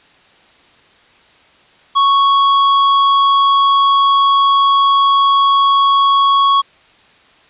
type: tone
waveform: square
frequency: 1108.7 Hz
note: C#6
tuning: in tune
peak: -9 dBFS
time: 1.95-6.62 s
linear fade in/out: 20 ms
effects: white hiss -48 dBFS RMS until 7.49 s + resampled to 8000 Hz